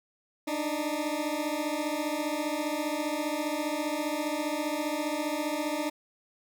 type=beating tone pair; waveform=20% pulse; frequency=293.7 / 308.7 Hz; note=D4 / D#4; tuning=0 / -14 cents; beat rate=15 Hz; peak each=-27 dBFS; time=0.47-5.9 s; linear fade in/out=10 ms; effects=none